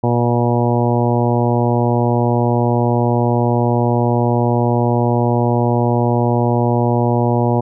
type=harmonic tone; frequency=120 Hz; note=B2; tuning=49 cents flat; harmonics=1 / 2 / 3 / 4 / 5 / 6 / 7 / 8; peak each=-16 / -19 / -21 / -22 / -23 / -24 / -24 / -25 dBFS; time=0.03-7.61 s; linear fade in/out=10 ms; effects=none